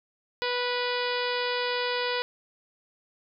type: harmonic tone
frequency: 491.2 Hz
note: B4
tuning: 9 cents flat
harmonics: 1 / 2 / 3 / 4 / 5 / 6 / 7 / 8 / 9 / 10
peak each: -30 / -33 / -35 / -36 / -37 / -38 / -38 / -39 / -40 / -40 dBFS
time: 0.42-2.22 s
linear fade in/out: 0 ms
effects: none